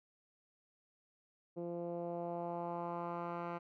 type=tone with low-pass filter sweep; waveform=10% pulse; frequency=172.1 Hz; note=F3; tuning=25 cents flat; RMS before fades=-41 dBFS; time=1.56-3.59 s; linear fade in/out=20 ms; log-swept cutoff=430 to 1600 Hz; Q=2; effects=none